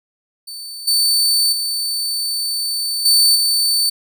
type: tone with level steps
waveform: sawtooth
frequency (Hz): 4535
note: C#8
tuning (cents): +39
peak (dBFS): -26 / -10 / -16 / -7 / -11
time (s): 0.47-3.9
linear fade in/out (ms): 10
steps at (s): 0.87 / 1.52 / 3.05 / 3.35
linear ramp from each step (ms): 10
effects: none